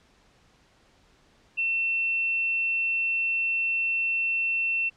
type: tone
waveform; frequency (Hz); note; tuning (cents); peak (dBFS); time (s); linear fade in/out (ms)
sine; 2700; E7; +41; -23; 1.57-4.9; 20
effects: pink hiss -61 dBFS RMS until 4.96 s + low-pass 6000 Hz 12 dB/octave